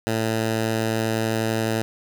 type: tone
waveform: 10% pulse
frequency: 111.8 Hz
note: A2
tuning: 28 cents sharp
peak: -13 dBFS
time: 0.07-1.82 s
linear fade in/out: 0 ms
effects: none